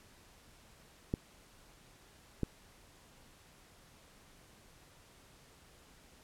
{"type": "clicks", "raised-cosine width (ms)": 3, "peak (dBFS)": -19, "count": 2, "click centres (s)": [1.139, 2.433], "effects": ["pink hiss -61 dBFS RMS until 6.23 s", "low-pass 12000 Hz 12 dB/octave"]}